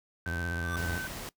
sine tone with pitch glide, 1543 to 1531.5 Hz, G6 to G6, -28 to -41 cents, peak -35 dBFS, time 0.26-1.07 s, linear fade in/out 0 ms, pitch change -13 cents, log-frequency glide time 0.67-0.8 s
sawtooth tone with vibrato, 85.5 Hz, F2, 36 cents flat, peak -29 dBFS, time 0.26-0.99 s, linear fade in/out 10 ms, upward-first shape sine, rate 16 Hz, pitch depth 92 cents each way
square tone with exponential growth, 1174.7 Hz, D6, in tune, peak -35 dBFS, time 0.5-0.76 s, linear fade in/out 2 ms, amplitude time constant 55 ms
pink noise, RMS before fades -40 dBFS, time 0.77-1.29 s, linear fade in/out 0 ms
effects noise-tail reverb RT60 0.1 s tail -20 dB re dry

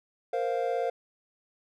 triangle chord, Bb suspended second, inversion none, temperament equal, 466.2 / 523.3 / 698.5 Hz, Bb4 / C5 / F5, 0 / 0 / 0 cents, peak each -29 dBFS, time 0.33-0.9 s, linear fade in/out 5 ms, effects none

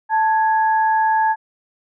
sine tone pair together, 880 / 1664.1 Hz, A5 / G#6, 0 / +3 cents, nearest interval major seventh, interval 1103 cents, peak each -14 / -23 dBFS, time 0.09-1.36 s, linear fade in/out 50 ms, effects none

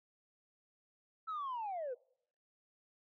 sine linear sweep, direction down, 1332 to 466.2 Hz, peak -36 dBFS, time 1.27-1.95 s, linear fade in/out 20 ms, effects noise-tail reverb RT60 0.7 s tail -26 dB re dry + tanh soft clip ceiling -35 dBFS

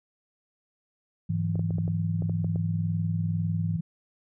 sine tone, 102.8 Hz, G#2, 17 cents flat, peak -28 dBFS, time 1.29-3.77 s, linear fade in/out 10 ms
sine tone with tremolo, 164.81 Hz, E3, in tune, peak -24 dBFS, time 1.29-3.81 s, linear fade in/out 10 ms, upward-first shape sine, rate 20 Hz, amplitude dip 60%
clicks, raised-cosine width 2 ms, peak -24 dBFS, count 9, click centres 1.556 / 1.594 / 1.707 / 1.784 / 1.879 / 2.222 / 2.296 / 2.445 / 2.559 s
effects none

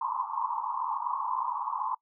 white band-pass noise, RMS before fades -32 dBFS, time 0.01-1.95 s, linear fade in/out 5 ms, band 880 to 1100 Hz, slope 96 dB/octave, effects noise-tail reverb RT60 0.1 s tail -23 dB re dry

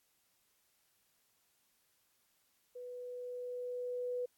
sine tone with level ramp, 493.9 Hz, B4, in tune, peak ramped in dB -44 to -34 dBFS, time 2.75-4.26 s, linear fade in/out 10 ms, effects white hiss -75 dBFS RMS until 4.37 s + AAC 64 kbps

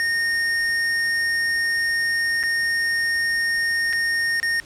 square tone with dropouts, 1843 Hz, A#6, 20 cents flat, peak -20 dBFS, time 0-4.6 s, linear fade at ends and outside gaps 0 ms, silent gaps 2.43-2.436 / 3.928-3.932 / 4.4-4.429 s, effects pink hiss -46 dBFS RMS until 4.65 s + low-pass 9000 Hz 12 dB/octave

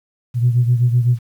sine beating tone pair, 120.3 / 128.2 Hz, B2 / C3, -45 / -35 cents, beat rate 7.9 Hz, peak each -12 / -18 dBFS, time 0.34-1.19 s, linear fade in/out 50 ms, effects tanh soft clip ceiling -5 dBFS + 8-bit

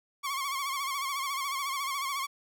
sawtooth tone with vibrato, 1100 Hz, C#6, 14 cents flat, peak -27 dBFS, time 0.23-2.27 s, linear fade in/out 20 ms, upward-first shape sine, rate 14 Hz, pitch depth 75 cents each way, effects none

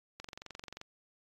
click train, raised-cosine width 0.2 ms, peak -27 dBFS, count 15, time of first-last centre 0.2-0.814 s, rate 22.8 Hz, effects AAC 32 kbps

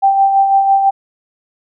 sine tone with tremolo, 784 Hz, G5, in tune, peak -6 dBFS, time 0.02-0.91 s, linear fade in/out 20 ms, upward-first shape sine, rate 6 Hz, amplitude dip 45%, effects none

